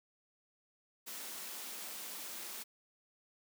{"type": "high-pass noise", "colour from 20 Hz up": "white", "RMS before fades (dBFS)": -45, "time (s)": [1.06, 2.64], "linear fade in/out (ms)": 20, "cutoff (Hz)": 180, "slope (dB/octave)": 96, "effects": []}